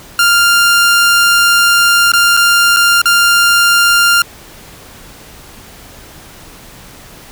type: tone with dropouts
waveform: sawtooth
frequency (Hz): 1396.9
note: F6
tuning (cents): 0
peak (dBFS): -3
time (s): 0.19-4.22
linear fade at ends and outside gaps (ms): 2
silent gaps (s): 2.119-2.135 / 2.368-2.372 / 2.764-2.768 / 3.017-3.056
effects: pink hiss -36 dBFS RMS until 7.31 s